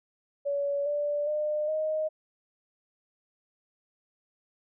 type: tone with pitch steps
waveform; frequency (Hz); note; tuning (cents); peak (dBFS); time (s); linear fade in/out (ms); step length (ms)
sine; 567 / 585 / 603.5 / 622.6; C#5 / D5 / D5 / D#5; +39 / -7 / +47 / +1; -26; 0.45-2.09; 20; 410
effects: none